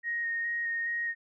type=tone with vibrato; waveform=sine; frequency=1864.7 Hz; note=A#6; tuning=in tune; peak=-29 dBFS; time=0.03-1.15 s; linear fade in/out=50 ms; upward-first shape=square; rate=2.4 Hz; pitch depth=10 cents each way; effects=none